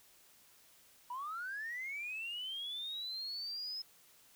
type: linear sweep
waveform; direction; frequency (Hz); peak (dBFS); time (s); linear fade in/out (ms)
sine; up; 946 to 5160; -38; 1.1-3.82; 5
effects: tanh soft clip ceiling -35 dBFS + white hiss -64 dBFS RMS until 4.35 s